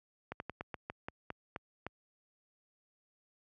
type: slowing click train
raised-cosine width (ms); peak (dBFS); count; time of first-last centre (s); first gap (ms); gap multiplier
0.5; -24; 10; 0.32-1.866; 81; 1.18
effects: high-pass 60 Hz 12 dB/octave